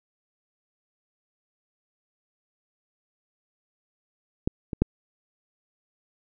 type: clicks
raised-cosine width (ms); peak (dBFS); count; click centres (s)
3; -10 / -17 / -6; 3; 4.475 / 4.732 / 4.82
effects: none